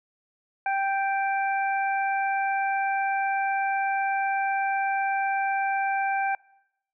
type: harmonic tone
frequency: 784 Hz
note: G5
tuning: in tune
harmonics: 1 / 2 / 3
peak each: -24 / -30 / -34 dBFS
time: 0.66-6.35 s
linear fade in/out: 2 ms
effects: noise-tail reverb RT60 0.9 s tail -25 dB re dry